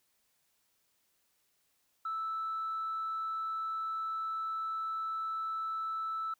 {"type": "tone", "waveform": "sine", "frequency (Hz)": 1316, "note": "E6", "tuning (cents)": -3, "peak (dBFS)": -32, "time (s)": [2.05, 6.34], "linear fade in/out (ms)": 5, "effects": ["tanh soft clip ceiling -30 dBFS", "white hiss -75 dBFS RMS until 6.39 s"]}